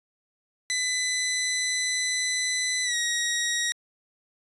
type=tone with pitch glide; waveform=15% pulse; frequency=2004 to 1892.6 Hz; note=B6 to A#6; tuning=+25 to +26 cents; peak=-18 dBFS; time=0.7-3.72 s; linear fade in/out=0 ms; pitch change=-99 cents; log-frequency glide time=2.84-2.95 s; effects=resampled to 24000 Hz